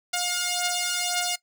5% pulse beating tone pair, 711 / 712.9 Hz, F5 / F5, +31 / +35 cents, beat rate 1.9 Hz, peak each -18 / -15 dBFS, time 0.13-1.36 s, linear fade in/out 10 ms, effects noise-tail reverb RT60 0.1 s tail -20 dB re dry

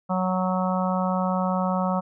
harmonic tone, 185 Hz, F#3, in tune, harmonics 1 / 3 / 4 / 5 / 6 / 7, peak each -24 / -29 / -30 / -31 / -32 / -32 dBFS, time 0.09-2.01 s, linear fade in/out 20 ms, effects none

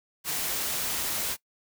white noise, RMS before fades -30 dBFS, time 0.24-1.37 s, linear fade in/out 50 ms, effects noise-tail reverb RT60 0.1 s tail -21 dB re dry

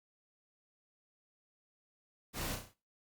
pink noise with echo, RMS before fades -40 dBFS, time 2.33-2.58 s, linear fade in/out 50 ms, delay 33 ms, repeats 5, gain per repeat -5 dB, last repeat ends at 2.745 s, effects noise-tail reverb RT60 0.3 s tail -18 dB re dry + Opus 48 kbps

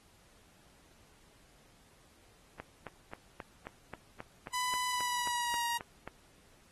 click train, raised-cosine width 0.5 ms, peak -27 dBFS, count 14, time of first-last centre 2.6-6.076 s, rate 3.74 Hz
sawtooth tone with pitch glide, 998 to 943.6 Hz, B5 to A#5, +18 to +21 cents, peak -28 dBFS, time 4.53-5.78 s, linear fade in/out 10 ms, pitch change -97 cents, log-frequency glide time 4.87-5.65 s
effects pink hiss -64 dBFS RMS until 6.71 s + AAC 32 kbps

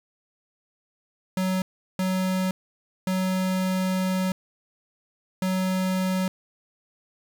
square tone bursts at uneven times, 186.6 Hz, F#3, 15 cents sharp, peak -23 dBFS, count 4, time 1.37-1.62 / 1.99-2.51 / 3.07-4.32 / 5.42-6.28 s, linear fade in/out 2 ms, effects 9-bit

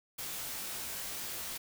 white noise with comb filter, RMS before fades -40 dBFS, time 0.18-1.58 s, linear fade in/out 10 ms, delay 19 ms, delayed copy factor -0.7, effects none

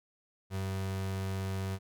35% pulse tone, 95.9 Hz, G2, 37 cents flat, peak -31 dBFS, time 0.5-1.79 s, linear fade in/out 50 ms, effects none

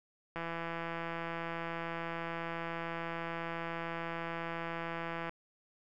click train, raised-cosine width 0.5 ms, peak -24 dBFS, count 825, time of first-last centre 0.36-5.294 s, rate 167 Hz, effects none

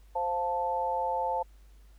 sine chord, F major, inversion second, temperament equal, 523.3 / 698.5 / 880 Hz, C5 / F5 / A5, 0 / 0 / 0 cents, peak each -33 / -35 / -29 dBFS, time 0.15-1.43 s, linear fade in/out 10 ms, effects added 50 Hz sine -52 dBFS peak until 1.98 s + pink hiss -67 dBFS RMS until 1.98 s

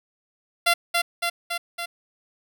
10% pulse tone with echo, 688 Hz, F5, 26 cents flat, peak -8 dBFS, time 0.66-0.74 s, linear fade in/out 10 ms, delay 280 ms, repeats 4, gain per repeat -3 dB, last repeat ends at 1.86 s, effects none

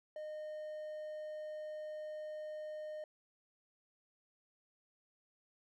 triangle tone, 613 Hz, D#5, 26 cents flat, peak -40 dBFS, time 0.16-3.04 s, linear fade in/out 2 ms, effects none

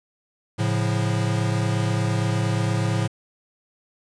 square chord, A augmented, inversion none, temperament equal, 110 / 138.59 / 174.61 Hz, A2 / C#3 / E#3, 0 / 0 / 0 cents, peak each -23 / -28 / -28 dBFS, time 0.58-3.08 s, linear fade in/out 20 ms, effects resampled to 22050 Hz + 8-bit

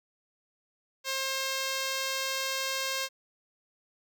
5% pulse tone, 533 Hz, C5, 32 cents sharp, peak -18 dBFS, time 1.04-3.09 s, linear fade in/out 50 ms, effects none

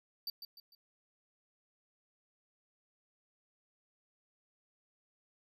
square tone with echo, 4632 Hz, D8, 25 cents flat, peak -37 dBFS, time 0.27-0.3 s, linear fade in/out 2 ms, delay 150 ms, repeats 3, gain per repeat -8 dB, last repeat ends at 0.75 s, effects none

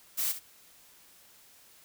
blue noise with echo, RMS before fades -30 dBFS, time 0.17-0.33 s, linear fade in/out 20 ms, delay 67 ms, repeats 1, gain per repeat -11 dB, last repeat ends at 0.397 s, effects white hiss -58 dBFS RMS until 1.84 s

